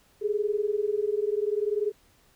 sine tone pair together, 406.9 / 427.3 Hz, G#4 / G#4, -35 / +49 cents, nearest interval minor second, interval 84 cents, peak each -27 dBFS, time 0.21-1.92 s, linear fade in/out 20 ms, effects pink hiss -62 dBFS RMS until 2.35 s

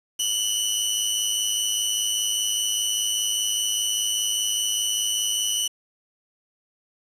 20% pulse tone pair together, 2926 / 3031 Hz, F#7 / F#7, -20 / +41 cents, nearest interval minor second, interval 61 cents, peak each -20 dBFS, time 0.19-5.68 s, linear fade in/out 10 ms, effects resampled to 32000 Hz + 7-bit

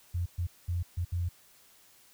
sine tone bursts at uneven times, 87.31 Hz, F2, in tune, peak -28 dBFS, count 5, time 0.14-0.26 / 0.38-0.47 / 0.68-0.83 / 0.97-1.05 / 1.12-1.29 s, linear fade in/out 10 ms, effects white hiss -60 dBFS RMS until 2.13 s

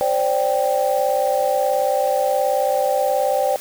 sine chord, C suspended second, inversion none, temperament equal with one note detuned, 523.3 / 581.9 / 784 Hz, C5 / D5 / G5, 0 / -16 / 0 cents, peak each -20 dBFS, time 0.01-3.56 s, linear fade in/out 0 ms, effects tanh soft clip ceiling -7 dBFS + white hiss -36 dBFS RMS until 3.6 s

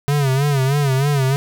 square tone with vibrato, 138.59 Hz, C#3, in tune, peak -15 dBFS, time 0.08-1.36 s, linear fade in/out 0 ms, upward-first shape sine, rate 3.2 Hz, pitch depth 100 cents each way, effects none

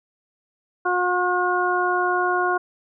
harmonic tone, 359.9 Hz, F#4, 48 cents flat, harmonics 1 / 2 / 3 / 4, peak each -24 / -24 / -24 / -24 dBFS, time 0.85-2.58 s, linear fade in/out 10 ms, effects none

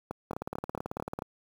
two click trains, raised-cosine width 1 ms, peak -20 / -20 dBFS, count 17 / 6, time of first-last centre 0.31-1.189 / 0.11-1.221 s, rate 18.2 / 4.5 Hz, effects high-pass 80 Hz 12 dB/octave + 8-bit

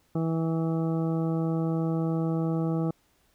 harmonic tone, 163 Hz, E3, 19 cents flat, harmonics 1 / 2 / 3 / 4 / 5 / 7 / 8, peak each -26 / -30 / -35 / -40 / -41 / -46 / -47 dBFS, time 0.15-2.91 s, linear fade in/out 5 ms, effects pink hiss -67 dBFS RMS until 3.34 s

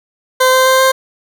20% pulse tone with pitch steps, 515 / 518.6 / 522.2 / 525.8 Hz, C5 / C5 / C5 / C5, -28 / -15 / -3 / +8 cents, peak -3 dBFS, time 0.4-0.92 s, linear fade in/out 10 ms, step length 130 ms, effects none

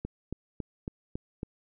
click train, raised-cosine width 3 ms, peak -21 dBFS, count 6, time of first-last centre 0.05-1.431 s, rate 3.62 Hz, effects none

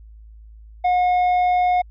sine tone with tanh clipping, 722 Hz, F#5, 43 cents flat, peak -16 dBFS, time 0.84-1.82 s, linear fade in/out 10 ms, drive 6 dB, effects added 54 Hz sine -40 dBFS peak until 1.9 s

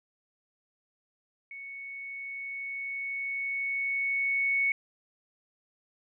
sine tone with level ramp, 2217 Hz, C#7, in tune, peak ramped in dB -40 to -23 dBFS, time 1.51-4.72 s, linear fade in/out 2 ms, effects none

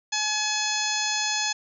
harmonic tone with a mistuned harmonic, 850 Hz, G#5, 40 cents sharp, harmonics 1 / 2 / 3 / 4 / 5 / 6 / 7 / 8, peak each -32 / -32 / -32 / -32 / -32 / -32 / -32 / -32 dBFS, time 0.12-1.53 s, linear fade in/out 10 ms, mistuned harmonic 7, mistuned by +90 cents, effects none

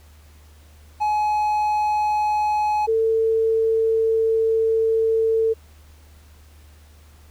triangle / sine tone pair in turn, 845 / 447.6 Hz, G#5 / A4, +30 / +30 cents, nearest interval major seventh, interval 1100 cents, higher first, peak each -16 dBFS, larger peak neither, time 1-2.87 / 2.87-5.54 s, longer second, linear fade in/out 20 ms, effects added 75 Hz sine -46 dBFS peak until 7.3 s + pink hiss -55 dBFS RMS until 7.3 s

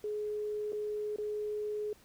sine tone with dropouts, 421.2 Hz, G#4, 24 cents sharp, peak -33 dBFS, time 0.04-1.93 s, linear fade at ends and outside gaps 2 ms, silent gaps 0.722-0.73 / 1.161-1.184 s, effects pink hiss -62 dBFS RMS until 2.04 s

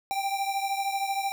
square beating tone pair, 784 / 797 Hz, G5 / G5, 0 / +28 cents, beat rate 13 Hz, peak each -29 / -33 dBFS, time 0.11-1.32 s, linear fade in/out 0 ms, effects none

